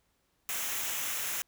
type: noise with comb filter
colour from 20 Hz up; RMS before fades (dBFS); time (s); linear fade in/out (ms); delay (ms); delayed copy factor
white; -34; 0.49-1.42; 0; 0.22; -0.55
effects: pink hiss -74 dBFS RMS until 1.47 s